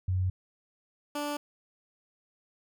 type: tone pair in turn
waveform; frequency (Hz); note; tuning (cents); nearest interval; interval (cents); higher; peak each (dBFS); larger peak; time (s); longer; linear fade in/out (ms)
sine / 15% pulse; 92.5 / 292.4; F#2 / D4; 0 / -7; octave + minor sixth; 1993; second; -25; neither; 0.08-0.3 / 1.15-1.37; neither; 5
effects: none